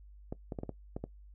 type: clicks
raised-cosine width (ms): 2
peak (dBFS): -24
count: 7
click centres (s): 0.325 / 0.522 / 0.588 / 0.634 / 0.693 / 0.965 / 1.04
effects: noise-tail reverb RT60 0.1 s tail -19 dB re dry + added 50 Hz sine -51 dBFS peak until 1.34 s